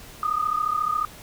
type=tone pair together; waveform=sine; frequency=1215.8 / 1250 Hz; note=D#6 / D#6; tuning=-40 / +8 cents; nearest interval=unison; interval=48 cents; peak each=-24 / -25 dBFS; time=0.23-1.05 s; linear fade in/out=2 ms; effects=pink hiss -44 dBFS RMS until 1.22 s